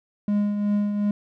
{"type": "tone with tremolo", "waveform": "triangle", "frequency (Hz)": 206, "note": "G#3", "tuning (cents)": -14, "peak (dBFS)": -16, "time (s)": [0.28, 1.11], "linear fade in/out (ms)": 2, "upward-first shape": "triangle", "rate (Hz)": 2.7, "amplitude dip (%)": 50, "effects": []}